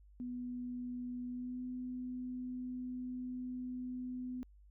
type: tone with pitch glide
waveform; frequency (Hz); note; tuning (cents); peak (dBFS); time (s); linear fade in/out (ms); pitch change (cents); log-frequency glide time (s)
sine; 246.6 to 251.2; B3 to B3; -2 to +30; -39; 0.2-4.43; 0; +32; 1.29-1.63
effects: added 50 Hz sine -58 dBFS peak until 4.7 s